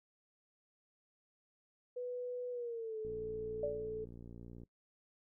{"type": "tone with pitch glide", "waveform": "sine", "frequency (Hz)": [493.9, 435], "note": ["B4", "A4"], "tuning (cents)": [0, -20], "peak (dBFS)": -38, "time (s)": [1.96, 4.05], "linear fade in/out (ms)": 10, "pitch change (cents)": -220, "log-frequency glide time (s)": [2.51, 2.98]}
{"type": "click train", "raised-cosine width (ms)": 3, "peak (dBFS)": -39, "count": 94, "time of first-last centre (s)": [3.05, 4.634], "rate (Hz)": 58.7}
{"type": "tone with exponential decay", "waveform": "sine", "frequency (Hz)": 581, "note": "D5", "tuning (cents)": -19, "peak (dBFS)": -31, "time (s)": [3.63, 3.96], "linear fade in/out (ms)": 5, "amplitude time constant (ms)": 70}
{"effects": ["noise-tail reverb RT60 0.1 s tail -20 dB re dry"]}